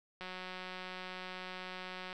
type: click train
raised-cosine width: 0.3 ms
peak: -28 dBFS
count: 354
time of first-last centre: 0.21-2.128 s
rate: 184 Hz
effects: none